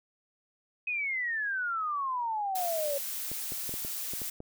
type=exponential sweep; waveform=sine; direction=down; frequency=2542 to 552 Hz; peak=-29 dBFS; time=0.87-2.98 s; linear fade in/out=5 ms
type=noise; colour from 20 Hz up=blue; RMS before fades=-36 dBFS; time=2.55-4.3 s; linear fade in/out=5 ms
type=clicks; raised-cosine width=2 ms; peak=-28 dBFS; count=8; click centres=3.316 / 3.521 / 3.693 / 3.74 / 3.849 / 4.136 / 4.218 / 4.404 s
effects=none